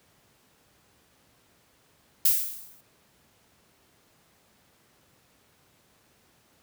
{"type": "noise with exponential decay", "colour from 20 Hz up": "violet", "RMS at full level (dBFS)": -18, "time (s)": [2.25, 2.81], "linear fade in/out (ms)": 5, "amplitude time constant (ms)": 120, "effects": ["pink hiss -63 dBFS RMS until 6.62 s", "high-pass 80 Hz 12 dB/octave"]}